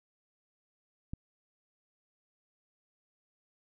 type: click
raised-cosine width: 5 ms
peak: -25 dBFS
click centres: 1.135 s
effects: none